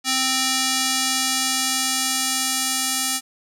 square tone with band-pass filter sweep, 261.6 Hz, C4, in tune, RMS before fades -22 dBFS, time 0.04-3.21 s, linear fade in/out 50 ms, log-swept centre 5600 to 8500 Hz, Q 0.91, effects none

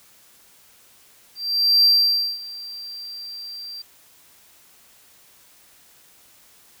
triangle tone with ADSR envelope, 4710 Hz, D8, 4 cents sharp, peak -10 dBFS, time 1.35-3.82 s, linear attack 490 ms, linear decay 540 ms, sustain -21 dB, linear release 5 ms, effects white hiss -53 dBFS RMS until 6.8 s

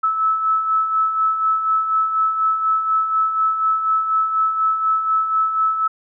sine beating tone pair, 1301 / 1305.1 Hz, E6 / E6, -23 / -18 cents, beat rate 4.1 Hz, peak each -25 / -16 dBFS, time 0.03-5.88 s, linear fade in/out 10 ms, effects none

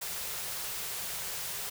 white band-stop noise, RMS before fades -37 dBFS, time 0.01-1.7 s, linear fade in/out 10 ms, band 210 to 350 Hz, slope 96 dB/octave, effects none

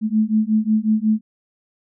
sine beating tone pair, 214 / 219.5 Hz, A3 / A3, -48 / -4 cents, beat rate 5.5 Hz, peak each -18 dBFS, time 0.01-1.21 s, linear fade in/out 50 ms, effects none

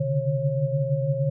sine tone cluster, 131.5 / 142.3 / 148.7 / 544 Hz, C3 / C#3 / D3 / C#5, +9 / +46 / +22 / -33 cents, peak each -27 dBFS, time 0-1.3 s, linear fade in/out 10 ms, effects none

